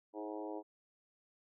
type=harmonic tone with a mistuned harmonic; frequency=106 Hz; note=G#2; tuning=36 cents sharp; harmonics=3 / 4 / 5 / 6 / 7 / 8 / 9; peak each=-44 / -46 / -48 / -50 / -51 / -52 / -53 dBFS; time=0.13-0.63 s; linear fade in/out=50 ms; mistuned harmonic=4; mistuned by=-20 cents; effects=none